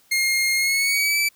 sawtooth tone with pitch glide, 2134 to 2314 Hz, C7 to D7, +34 to -26 cents, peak -15 dBFS, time 0.11-1.29 s, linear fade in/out 10 ms, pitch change +140 cents, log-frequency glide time 0.56-1.18 s, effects white hiss -58 dBFS RMS until 1.35 s

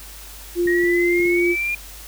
sine tone, 349.2 Hz, F4, in tune, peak -16 dBFS, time 0.55-1.56 s, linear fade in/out 50 ms
clicks, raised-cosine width 3 ms, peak -25 dBFS, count 4, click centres 0.66 / 0.838 / 1.2 / 1.256 s
sine linear sweep, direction up, 1864.7 to 2423 Hz, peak -20 dBFS, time 0.67-1.75 s, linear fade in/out 5 ms
effects added 50 Hz sine -40 dBFS peak until 2.07 s + white hiss -40 dBFS RMS until 2.07 s

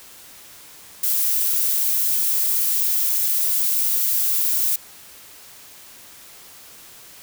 violet noise, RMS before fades -20 dBFS, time 1.03-4.76 s, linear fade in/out 5 ms, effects white hiss -44 dBFS RMS until 7.22 s

